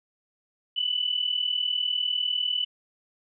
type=tone pair together; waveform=sine; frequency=2960 / 3000 Hz; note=F#7 / F#7; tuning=0 / +23 cents; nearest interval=unison; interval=23 cents; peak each=-27 dBFS; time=0.76-2.65 s; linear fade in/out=10 ms; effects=none